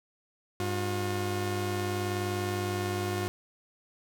sawtooth tone pair together, 99.8 / 358.7 Hz, G2 / F4, +32 / +46 cents, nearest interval octave + minor seventh, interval 2214 cents, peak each -28 dBFS, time 0.6-3.28 s, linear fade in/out 0 ms, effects none

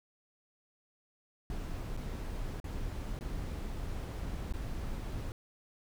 brown noise with dropouts, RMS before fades -38 dBFS, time 1.5-5.32 s, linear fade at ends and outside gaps 1 ms, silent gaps 1.967-1.973 / 2.601-2.642 / 3.19-3.209 / 4.525-4.537 s, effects none

